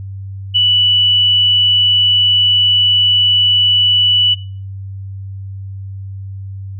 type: tone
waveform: sine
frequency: 2960 Hz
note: F#7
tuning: in tune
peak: -8 dBFS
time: 0.54-4.35 s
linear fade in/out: 20 ms
effects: noise-tail reverb RT60 0.4 s tail -19 dB re dry + added 97 Hz sine -24 dBFS peak until 6.79 s